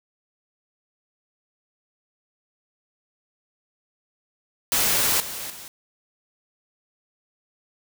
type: noise with level steps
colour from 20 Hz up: white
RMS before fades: -21 / -33 / -40 dBFS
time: 4.72-5.68 s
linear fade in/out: 0 ms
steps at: 5.2 / 5.5 s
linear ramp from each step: 2 ms
effects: none